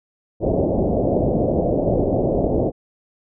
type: low-pass noise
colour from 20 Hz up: white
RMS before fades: -19 dBFS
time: 0.4-2.72 s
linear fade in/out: 50 ms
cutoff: 650 Hz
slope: 48 dB/octave
effects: none